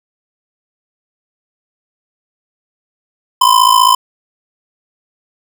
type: ring-modulated tone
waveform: square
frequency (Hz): 1021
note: C6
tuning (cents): -43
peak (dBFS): -4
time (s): 3.41-3.95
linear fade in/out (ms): 5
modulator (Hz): 27.6
effects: none